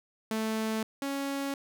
sawtooth tone pair in turn, 220 / 277.2 Hz, A3 / C#4, 0 / 0 cents, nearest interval major third, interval 400 cents, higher second, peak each -25 / -27 dBFS, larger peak first, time 0.31-0.83 / 1.02-1.54 s, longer neither, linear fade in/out 2 ms, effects none

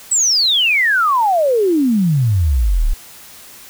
sine exponential sweep, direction down, 8110 to 30.87 Hz, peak -11 dBFS, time 0.11-2.94 s, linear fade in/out 10 ms, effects white hiss -39 dBFS RMS until 3.69 s

